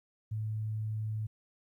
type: tone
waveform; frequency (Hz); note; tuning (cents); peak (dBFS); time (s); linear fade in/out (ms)
sine; 108.5; A2; -24; -32; 0.31-1.27; 10
effects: 12-bit